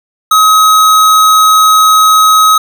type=tone; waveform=square; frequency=1271 Hz; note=D#6; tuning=36 cents sharp; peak=-4 dBFS; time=0.31-2.58 s; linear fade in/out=5 ms; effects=none